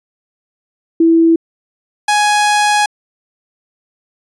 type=tone pair in turn; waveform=sine / sawtooth; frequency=329.6 / 833.9 Hz; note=E4 / G#5; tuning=0 / +7 cents; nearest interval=octave + major third; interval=1607 cents; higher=second; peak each=-6 dBFS; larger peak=neither; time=1-1.36 / 2.08-2.86 s; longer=second; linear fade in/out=5 ms; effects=resampled to 24000 Hz